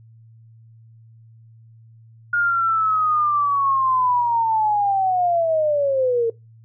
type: linear sweep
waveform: sine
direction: down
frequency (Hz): 1428 to 450.7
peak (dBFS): -16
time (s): 2.33-6.3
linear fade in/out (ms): 5
effects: noise-tail reverb RT60 0.2 s tail -20 dB re dry + added 113 Hz sine -45 dBFS peak until 6.64 s